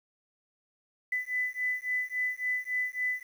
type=beating tone pair; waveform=sine; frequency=1998 / 2001.6 Hz; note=B6 / B6; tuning=+20 / +23 cents; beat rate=3.6 Hz; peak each=-32 / -32 dBFS; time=1.12-3.23 s; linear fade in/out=5 ms; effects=9-bit